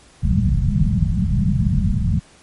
white low-pass noise, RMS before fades -17 dBFS, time 0.22-2.2 s, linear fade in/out 20 ms, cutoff 210 Hz, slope 96 dB/octave, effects pink hiss -49 dBFS RMS until 2.42 s + MP3 48 kbps

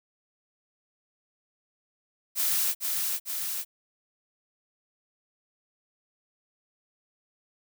blue noise with echo, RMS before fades -26 dBFS, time 2.35-2.75 s, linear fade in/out 50 ms, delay 450 ms, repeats 2, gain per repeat -3 dB, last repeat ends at 3.65 s, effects none

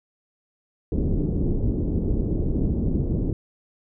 pink low-pass noise, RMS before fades -23 dBFS, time 0.92-3.33 s, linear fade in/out 2 ms, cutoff 380 Hz, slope 24 dB/octave, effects none

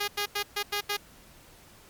5% pulse tone bursts at uneven times, 410 Hz, G#4, 22 cents flat, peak -16 dBFS, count 6, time 0-0.08 / 0.17-0.26 / 0.35-0.43 / 0.56-0.63 / 0.72-0.81 / 0.89-0.97 s, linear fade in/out 10 ms, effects pink hiss -54 dBFS RMS until 1.89 s + MP3 96 kbps

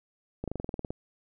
slowing click train, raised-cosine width 2 ms, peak -20 dBFS, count 11, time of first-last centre 0.44-0.905 s, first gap 37 ms, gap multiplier 1.05, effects none

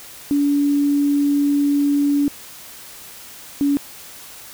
sine tone pair in turn, 286.3 / 283.5 Hz, D4 / C#4, -44 / +39 cents, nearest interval unison, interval 17 cents, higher first, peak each -14 dBFS, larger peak neither, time 0.31-2.28 / 3.61-3.77 s, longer first, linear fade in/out 0 ms, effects white hiss -39 dBFS RMS until 4.53 s

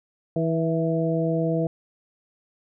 harmonic tone with a mistuned harmonic, 162.7 Hz, E3, 22 cents flat, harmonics 1 / 2 / 3 / 4, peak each -24 / -27 / -27 / -28 dBFS, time 0.36-1.67 s, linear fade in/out 2 ms, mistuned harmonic 4, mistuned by +20 cents, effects none

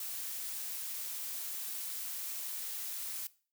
blue noise, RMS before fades -40 dBFS, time 0-3.27 s, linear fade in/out 2 ms, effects noise-tail reverb RT60 0.4 s tail -19 dB re dry

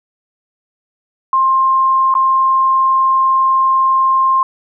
sine tone with dropouts, 1058 Hz, C6, 19 cents sharp, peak -9 dBFS, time 1.33-4.43 s, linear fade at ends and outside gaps 2 ms, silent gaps 2.141-2.151 s, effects none

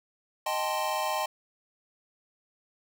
square chord, A half-diminished seventh, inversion second, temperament equal, 622.3 / 784 / 880 / 1046.5 Hz, Eb5 / G5 / A5 / C6, 0 / 0 / 0 / 0 cents, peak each -34 dBFS, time 0.46-1.26 s, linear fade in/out 5 ms, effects none

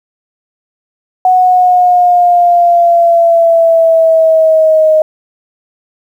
sine exponential sweep, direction down, 740 to 622.3 Hz, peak -4 dBFS, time 1.25-5.02 s, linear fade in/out 2 ms, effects 7-bit

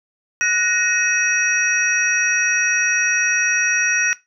sine tone cluster, 1472 / 1868 / 2548 / 5760 Hz, F#6 / A#6 / D#7 / F#8, -9 / +3 / +41 / -47 cents, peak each -21 dBFS, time 0.41-4.13 s, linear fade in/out 0 ms, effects noise-tail reverb RT60 0.2 s tail -18 dB re dry

